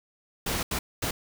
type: noise bursts at uneven times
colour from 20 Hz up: pink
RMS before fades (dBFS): -29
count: 3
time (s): 0.46-0.63 / 0.71-0.79 / 1.02-1.11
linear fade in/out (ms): 5
effects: none